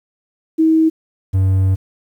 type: tone pair in turn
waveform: sine / triangle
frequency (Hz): 319.9 / 95.11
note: D#4 / F#2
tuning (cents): +48 / +48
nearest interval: octave + major sixth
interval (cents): 2100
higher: first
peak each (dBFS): -9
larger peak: neither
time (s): 0.58-0.9 / 1.33-1.76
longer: second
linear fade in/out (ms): 20
effects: 8-bit